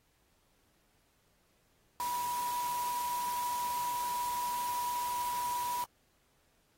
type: tone in noise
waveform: sine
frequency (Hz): 975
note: B5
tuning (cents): -23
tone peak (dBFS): -32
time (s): 2-5.84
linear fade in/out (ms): 0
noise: white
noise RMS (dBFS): -43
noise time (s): 2-5.84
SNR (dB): +8
effects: pink hiss -72 dBFS RMS until 6.77 s + AAC 48 kbps